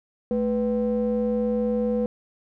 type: ring-modulated tone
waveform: triangle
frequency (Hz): 137.8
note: C#3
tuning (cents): -10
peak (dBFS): -16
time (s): 0.31-2.06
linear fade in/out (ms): 0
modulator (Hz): 356
effects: none